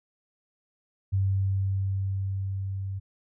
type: tone with level ramp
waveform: sine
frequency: 96.9 Hz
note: G2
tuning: 20 cents flat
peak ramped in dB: -21 to -30 dBFS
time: 1.12-3 s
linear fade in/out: 20 ms
effects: none